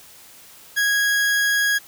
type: tone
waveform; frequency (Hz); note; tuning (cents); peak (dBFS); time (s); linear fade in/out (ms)
40% pulse; 1652; G#6; -10; -16; 0.76-1.79; 20
effects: white hiss -46 dBFS RMS until 1.87 s